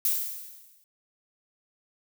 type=noise with exponential decay; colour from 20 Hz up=violet; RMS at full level=-23 dBFS; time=0.05-0.84 s; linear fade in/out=1 ms; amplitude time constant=170 ms; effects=none